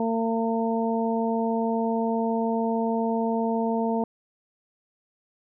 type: harmonic tone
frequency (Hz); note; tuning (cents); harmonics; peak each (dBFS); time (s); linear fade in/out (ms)
227.2; A#3; -44; 1 / 2 / 3 / 4; -25 / -28 / -30 / -31; 0-4.04; 2
effects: none